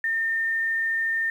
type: tone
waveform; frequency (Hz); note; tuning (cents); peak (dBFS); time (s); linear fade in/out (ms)
sine; 1813; A#6; -49; -22; 0.04-1.3; 2
effects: 9-bit